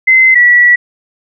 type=tone pair in turn; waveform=sine; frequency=2059 / 1943.4 Hz; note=C7 / B6; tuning=-28 / -28 cents; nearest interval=minor second; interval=100 cents; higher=first; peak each=-3 dBFS; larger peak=neither; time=0.07-0.35 / 0.35-0.76 s; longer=second; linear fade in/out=10 ms; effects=none